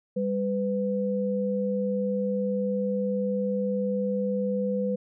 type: tone pair together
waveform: sine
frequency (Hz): 198.43 / 500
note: G3 / B4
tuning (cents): +21 / +21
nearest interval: octave + major third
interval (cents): 1600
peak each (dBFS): -27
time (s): 0.16-4.96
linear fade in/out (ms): 10
effects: none